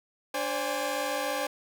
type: tone cluster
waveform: sawtooth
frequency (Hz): 292.4 / 524 / 578 / 815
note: D4 / C5 / D5 / G#5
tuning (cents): -7 / +2 / -28 / -33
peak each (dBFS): -35 / -29 / -30 / -30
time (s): 0.34-1.47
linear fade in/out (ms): 5
effects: none